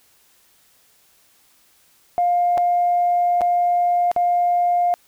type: tone with dropouts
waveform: sine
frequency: 705 Hz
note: F5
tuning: 16 cents sharp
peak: -14 dBFS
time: 2.18-4.94 s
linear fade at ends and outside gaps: 0 ms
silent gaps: 2.575-2.579 / 3.409-3.416 / 4.115-4.163 s
effects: tanh soft clip ceiling -10 dBFS + white hiss -57 dBFS RMS until 5.07 s